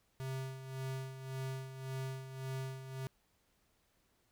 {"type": "tone with tremolo", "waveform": "square", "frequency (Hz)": 132.3, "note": "C3", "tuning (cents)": 20, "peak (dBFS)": -38, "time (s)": [0.2, 3.07], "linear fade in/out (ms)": 0, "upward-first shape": "sine", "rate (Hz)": 1.8, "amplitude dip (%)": 65, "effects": ["pink hiss -75 dBFS RMS until 4.31 s"]}